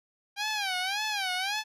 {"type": "tone with vibrato", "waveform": "10% pulse", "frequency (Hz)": 793, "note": "G5", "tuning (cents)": 20, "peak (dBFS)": -20, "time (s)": [0.36, 1.64], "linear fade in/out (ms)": 50, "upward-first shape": "sine", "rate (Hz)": 1.8, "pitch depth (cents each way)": 150, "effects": ["low-pass 9000 Hz 12 dB/octave"]}